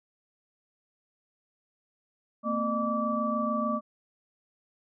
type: tone cluster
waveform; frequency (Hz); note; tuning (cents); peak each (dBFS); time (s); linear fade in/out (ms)
sine; 226.7 / 253.4 / 606 / 1157; A#3 / B3 / D#5 / D6; -48 / +45 / -46 / -26; -30 / -36 / -32 / -30; 2.43-3.81; 50
effects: none